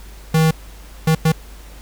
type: tone bursts at uneven times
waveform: square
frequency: 159.5 Hz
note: D#3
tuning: 43 cents sharp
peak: -12 dBFS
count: 3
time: 0.34-0.51 / 1.07-1.15 / 1.25-1.32 s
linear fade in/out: 5 ms
effects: added 50 Hz sine -36 dBFS peak until 1.81 s + pink hiss -44 dBFS RMS until 1.81 s